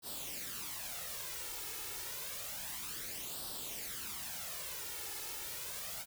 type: noise with flanger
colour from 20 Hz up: white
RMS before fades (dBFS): -43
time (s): 0.02-6.06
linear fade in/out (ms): 50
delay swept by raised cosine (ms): 0.22 to 2.32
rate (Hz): 0.29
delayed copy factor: +0.65
effects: none